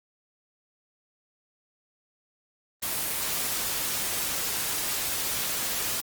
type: noise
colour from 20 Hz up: white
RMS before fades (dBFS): -29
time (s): 2.82-6.01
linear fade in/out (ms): 10
effects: Opus 24 kbps